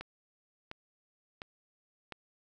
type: click train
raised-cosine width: 0.3 ms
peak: -25 dBFS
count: 4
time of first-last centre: 0.01-2.123 s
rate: 1.42 Hz
effects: none